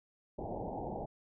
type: low-pass noise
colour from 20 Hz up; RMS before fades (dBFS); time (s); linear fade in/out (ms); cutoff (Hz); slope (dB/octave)
white; -40; 0.38-1.06; 10; 880; 96
effects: none